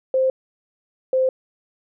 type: tone pair in turn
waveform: sine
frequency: 523.3 / 520 Hz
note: C5 / C5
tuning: 0 / -11 cents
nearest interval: unison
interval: 11 cents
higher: first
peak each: -15 dBFS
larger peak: neither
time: 0.14-0.3 / 1.13-1.29 s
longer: neither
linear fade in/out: 2 ms
effects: none